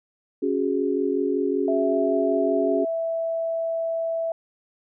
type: chord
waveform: sine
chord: C# suspended fourth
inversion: none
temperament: equal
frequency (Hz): 277.2 / 370 / 415.3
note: C#4 / F#4 / G#4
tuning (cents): 0 / 0 / 0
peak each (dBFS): -25 / -25 / -25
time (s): 0.42-2.85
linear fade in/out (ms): 10
type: tone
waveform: sine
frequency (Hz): 659.3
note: E5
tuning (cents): 0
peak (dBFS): -23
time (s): 1.68-4.32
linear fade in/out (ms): 2
effects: none